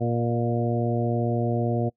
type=harmonic tone with a mistuned harmonic; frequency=118 Hz; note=A#2; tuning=22 cents sharp; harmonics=1 / 2 / 3 / 4 / 5 / 6; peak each=-25 / -28 / -30 / -31 / -32 / -33 dBFS; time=0-1.9 s; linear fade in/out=20 ms; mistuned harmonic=5; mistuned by=+21 cents; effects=noise-tail reverb RT60 0.1 s tail -24 dB re dry